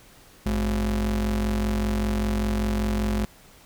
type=ring-modulated tone; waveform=square; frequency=77.78 Hz; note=D#2; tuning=in tune; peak=-20 dBFS; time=0.46-3.25 s; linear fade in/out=0 ms; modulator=133 Hz; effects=pink hiss -52 dBFS RMS until 3.65 s